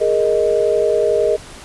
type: chord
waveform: sine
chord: Ab suspended second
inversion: none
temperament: equal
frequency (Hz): 415.3 / 466.2 / 622.3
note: Ab4 / Bb4 / Eb5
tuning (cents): 0 / 0 / 0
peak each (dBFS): -17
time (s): 0-1.37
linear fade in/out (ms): 20
effects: pink hiss -37 dBFS RMS until 1.64 s + resampled to 24000 Hz